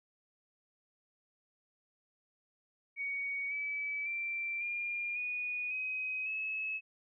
sine tone with pitch steps, 2242 / 2296 / 2351 / 2407 / 2465 / 2524 / 2584 Hz, C#7 / D7 / D7 / D7 / D#7 / D#7 / E7, +19 / -40 / +1 / +42 / -17 / +24 / -35 cents, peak -34 dBFS, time 2.96-6.81 s, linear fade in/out 50 ms, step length 550 ms, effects none

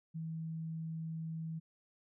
sine tone, 161.6 Hz, E3, 34 cents flat, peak -38 dBFS, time 0.14-1.6 s, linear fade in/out 20 ms, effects none

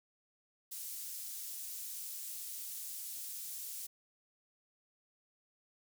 pink high-pass noise, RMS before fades -44 dBFS, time 0.71-3.87 s, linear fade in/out 10 ms, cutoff 8400 Hz, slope 12 dB/octave, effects none

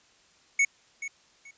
square tone with echo, 2217 Hz, C#7, in tune, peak -20 dBFS, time 0.59-0.65 s, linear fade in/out 5 ms, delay 430 ms, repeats 2, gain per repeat -13 dB, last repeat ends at 1.51 s, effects white hiss -61 dBFS RMS until 1.57 s + resampled to 16000 Hz

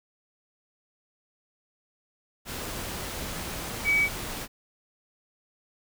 sine tone in noise, 2274 Hz, C#7, 44 cents sharp, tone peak -20 dBFS, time 3.84-4.09 s, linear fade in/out 50 ms, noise pink, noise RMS -35 dBFS, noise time 2.45-4.48 s, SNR +12 dB, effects none

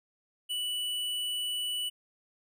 triangle tone with tanh clipping, 2960 Hz, F#7, in tune, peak -32 dBFS, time 0.49-1.9 s, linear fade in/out 20 ms, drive 18 dB, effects none

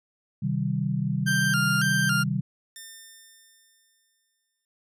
sine chord, C minor, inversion none, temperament equal with one note detuned, 130.81 / 155.56 / 193.63 Hz, C3 / Eb3 / G3, 0 / 0 / -21 cents, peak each -28 dBFS, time 0.42-2.41 s, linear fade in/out 10 ms
40% pulse tone with vibrato, 1484 Hz, F#6, 5 cents sharp, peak -22 dBFS, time 1.26-2.24 s, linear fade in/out 20 ms, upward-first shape square, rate 1.8 Hz, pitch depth 100 cents each way
5% pulse tone with exponential decay, 1800 Hz, A6, 39 cents sharp, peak -28 dBFS, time 2.76-4.65 s, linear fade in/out 1 ms, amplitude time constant 410 ms
effects resampled to 32000 Hz

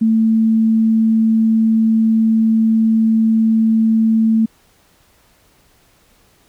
sine tone, 222.7 Hz, A3, 21 cents sharp, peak -10 dBFS, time 0.01-4.46 s, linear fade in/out 10 ms, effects pink hiss -54 dBFS RMS until 6.48 s

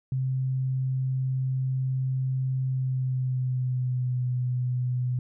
sine tone with pitch glide, 130.81 to 125.12 Hz, C3 to B2, 0 to +23 cents, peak -24 dBFS, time 0.12-5.19 s, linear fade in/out 2 ms, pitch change -77 cents, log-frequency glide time 2.66-4.24 s, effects none

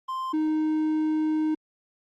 triangle tone pair in turn, 1045 / 310.7 Hz, C6 / D#4, -2 / -2 cents, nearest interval octave + major sixth, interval 2100 cents, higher first, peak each -26 / -20 dBFS, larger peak second, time 0.08-0.33 / 0.33-1.55 s, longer second, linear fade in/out 10 ms, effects Opus 24 kbps

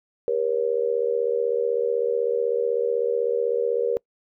sine tone with amplitude modulation, 475.9 Hz, A#4, 36 cents sharp, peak -16 dBFS, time 0.28-3.97 s, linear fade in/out 0 ms, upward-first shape sine, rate 76 Hz, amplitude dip 95%, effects noise-tail reverb RT60 0.1 s tail -26 dB re dry

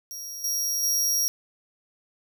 sawtooth tone with level steps, 5650 Hz, F8, 19 cents sharp, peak -32 / -22 / -19 dBFS, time 0.11-1.28 s, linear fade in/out 0 ms, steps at 0.44 / 0.83 s, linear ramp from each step 2 ms, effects none

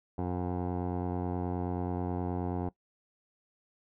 15% pulse tone with low-pass filter, 89.4 Hz, F2, 41 cents sharp, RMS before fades -33 dBFS, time 0.18-2.69 s, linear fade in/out 5 ms, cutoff 680 Hz, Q 2.7, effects noise-tail reverb RT60 0.1 s tail -20 dB re dry

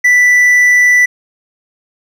triangle tone with hard clipping, 1975.5 Hz, B6, in tune, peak -6 dBFS, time 0.04-1.06 s, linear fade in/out 10 ms, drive 6 dB, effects none

